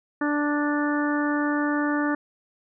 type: harmonic tone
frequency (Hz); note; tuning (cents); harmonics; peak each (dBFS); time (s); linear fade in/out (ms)
293.7; D4; 0; 1 / 2 / 3 / 4 / 5 / 6; -23 / -32 / -33 / -32 / -32 / -32; 0.21-2.15; 5
effects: none